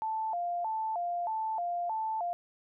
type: tone with vibrato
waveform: sine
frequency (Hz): 784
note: G5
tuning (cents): 0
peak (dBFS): -30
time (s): 0.02-2.33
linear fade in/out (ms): 0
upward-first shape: square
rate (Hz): 1.6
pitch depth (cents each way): 200
effects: none